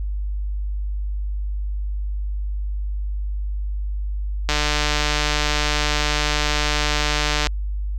click train, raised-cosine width 0.2 ms, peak -3 dBFS, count 445, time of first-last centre 4.49-7.47 s, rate 149 Hz, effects added 50 Hz sine -22 dBFS peak until 7.98 s

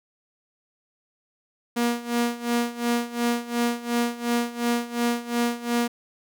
sawtooth tone with tremolo, 237.9 Hz, A#3, 35 cents sharp, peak -16 dBFS, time 1.76-5.88 s, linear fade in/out 10 ms, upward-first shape sine, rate 2.8 Hz, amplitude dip 85%, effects none

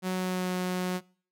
sawtooth tone with pitch glide, 185 to 182.35 Hz, F#3 to F#3, 0 to -25 cents, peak -24 dBFS, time 0.02-1.01 s, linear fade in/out 50 ms, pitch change -25 cents, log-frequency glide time 0.13-0.54 s, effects noise-tail reverb RT60 0.5 s tail -24 dB re dry

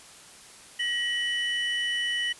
triangle tone pair together, 1908.6 / 2982 Hz, A#6 / F#7, +40 / +13 cents, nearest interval minor sixth, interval 773 cents, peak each -27 dBFS, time 0.79-2.33 s, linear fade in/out 10 ms, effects white hiss -49 dBFS RMS until 2.39 s + resampled to 24000 Hz

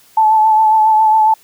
sine tone with vibrato, 871 Hz, A5, 18 cents flat, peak -7 dBFS, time 0.17-1.34 s, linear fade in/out 5 ms, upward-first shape sine, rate 7.3 Hz, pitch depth 27 cents each way, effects white hiss -48 dBFS RMS until 1.43 s

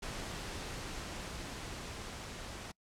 pink noise with level ramp, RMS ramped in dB -41 to -45 dBFS, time 0.02-2.72 s, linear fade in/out 10 ms, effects noise-tail reverb RT60 0.1 s tail -26 dB re dry + low-pass 8000 Hz 12 dB/octave

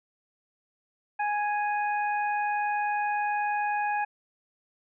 harmonic tone, 830.6 Hz, G#5, in tune, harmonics 1 / 2 / 3, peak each -26 / -33 / -37 dBFS, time 1.19-4.05 s, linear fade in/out 10 ms, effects none

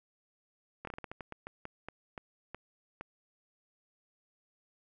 slowing click train, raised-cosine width 0.5 ms, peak -26 dBFS, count 15, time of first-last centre 0.85-3.01 s, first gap 23 ms, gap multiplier 1.26, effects none

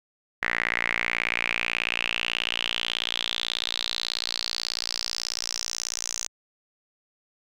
sawtooth tone with band-pass filter sweep, 58.27 Hz, A#1, in tune, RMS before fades -29 dBFS, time 0.42-6.28 s, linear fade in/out 10 ms, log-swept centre 1900 to 6400 Hz, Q 5.5, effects none

